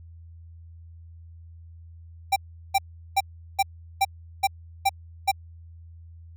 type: tone bursts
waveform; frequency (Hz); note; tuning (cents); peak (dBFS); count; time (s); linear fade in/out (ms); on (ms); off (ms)
square; 784; G5; 0; -18; 8; 2.32-5.316; 10; 42; 380
effects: added 83 Hz sine -43 dBFS peak until 6.36 s